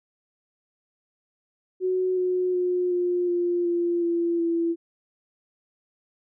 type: tone with pitch steps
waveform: sine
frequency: 370 / 364.9 / 359.9 / 354.9 / 350 / 345.2 / 340.5 / 335.8 Hz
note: F#4 / F#4 / F#4 / F4 / F4 / F4 / F4 / E4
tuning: 0 / -24 / -48 / +28 / +4 / -20 / -44 / +32 cents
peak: -21 dBFS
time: 1.8-4.76 s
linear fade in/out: 50 ms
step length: 370 ms
effects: none